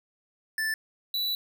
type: tone pair in turn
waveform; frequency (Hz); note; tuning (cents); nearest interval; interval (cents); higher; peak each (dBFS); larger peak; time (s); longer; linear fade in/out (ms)
square; 1760 / 3951; A6 / B7; 0 / 0; octave + major second; 1400; second; -27; neither; 0.58-0.74 / 1.14-1.35; second; 2
effects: none